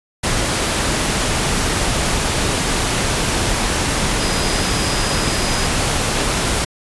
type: tone in noise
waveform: sine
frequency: 4959 Hz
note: D#8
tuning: 7 cents flat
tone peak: -28 dBFS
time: 4.19-5.67 s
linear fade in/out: 10 ms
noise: pink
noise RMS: -18 dBFS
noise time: 0.23-6.65 s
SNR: -13 dB
effects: resampled to 24000 Hz